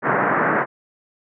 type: band-pass noise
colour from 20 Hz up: white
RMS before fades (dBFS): -19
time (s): 0.02-0.66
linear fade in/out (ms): 50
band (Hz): 130 to 1800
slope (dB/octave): 48
effects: none